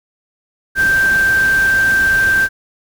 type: tone in noise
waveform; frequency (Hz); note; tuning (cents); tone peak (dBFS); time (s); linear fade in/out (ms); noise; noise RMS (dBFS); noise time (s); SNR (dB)
sine; 1568; G6; 0; -10; 0.75-2.49; 50; pink; -26; 0.75-2.49; +13
effects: none